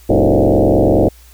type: tone with frequency modulation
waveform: sine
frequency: 116.54 Hz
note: A#2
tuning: in tune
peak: -8 dBFS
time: 0.09-1.09 s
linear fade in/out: 10 ms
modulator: 69.4 Hz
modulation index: 7.9
effects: added 60 Hz sine -41 dBFS peak until 1.33 s + white hiss -47 dBFS RMS until 1.33 s